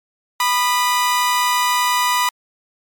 sawtooth tone pair together, 987.8 / 1219.6 Hz, B5 / D#6, 0 / -35 cents, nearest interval major third, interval 365 cents, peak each -12 / -18 dBFS, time 0.4-2.29 s, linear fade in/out 2 ms, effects MP3 96 kbps

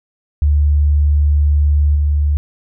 sine tone with level steps, 73.42 Hz, D2, in tune, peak -9 / -11 dBFS, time 0.42-2.37 s, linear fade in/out 0 ms, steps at 1.95 s, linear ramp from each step 10 ms, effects none

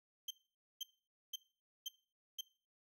35% pulse tone bursts, 3136 Hz, G7, in tune, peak -38 dBFS, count 5, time 0.28-2.41 s, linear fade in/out 5 ms, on 26 ms, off 500 ms, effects noise-tail reverb RT60 0.4 s tail -19 dB re dry

